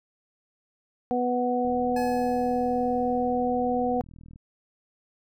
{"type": "harmonic tone", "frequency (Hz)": 246.9, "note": "B3", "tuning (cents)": 0, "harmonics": [1, 2, 3], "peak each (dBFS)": [-27, -27, -27], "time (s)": [1.11, 4.01], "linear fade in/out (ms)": 0}
{"type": "click train", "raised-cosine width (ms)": 5, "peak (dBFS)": -35, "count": 111, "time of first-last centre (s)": [1.65, 4.359], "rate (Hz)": 40.6}
{"type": "tone with exponential decay", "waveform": "25% pulse", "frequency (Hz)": 850, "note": "G#5", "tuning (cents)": 40, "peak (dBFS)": -29, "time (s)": [1.96, 3.48], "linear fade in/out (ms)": 5, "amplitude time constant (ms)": 330}
{"effects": []}